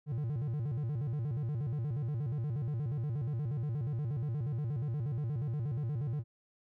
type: tone with vibrato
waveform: triangle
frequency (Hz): 130.81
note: C3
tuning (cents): 0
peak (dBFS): -30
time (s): 0.06-6.24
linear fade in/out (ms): 50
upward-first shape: square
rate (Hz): 8.4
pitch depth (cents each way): 230
effects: none